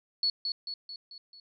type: tone with echo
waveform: sine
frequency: 4400 Hz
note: C#8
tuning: 14 cents flat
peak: -24 dBFS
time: 0.23-0.3 s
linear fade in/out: 2 ms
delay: 220 ms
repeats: 5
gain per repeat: -5 dB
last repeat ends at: 1.4 s
effects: none